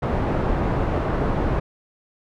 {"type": "low-pass noise", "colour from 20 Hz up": "pink", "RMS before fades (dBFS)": -22, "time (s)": [0.02, 1.6], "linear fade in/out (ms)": 10, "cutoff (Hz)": 1000, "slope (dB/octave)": 12, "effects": []}